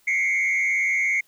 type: tone with frequency modulation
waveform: sine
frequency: 2157 Hz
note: C#7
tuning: 48 cents flat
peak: -17 dBFS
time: 0.07-1.21 s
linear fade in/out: 10 ms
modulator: 97.4 Hz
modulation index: 1.1
effects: tanh soft clip ceiling -18 dBFS + white hiss -61 dBFS RMS until 1.27 s